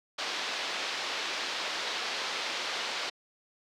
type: low-pass noise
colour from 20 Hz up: white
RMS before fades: -34 dBFS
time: 0.18-3.1 s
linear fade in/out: 10 ms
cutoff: 4700 Hz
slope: 24 dB/octave
effects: high-pass 400 Hz 12 dB/octave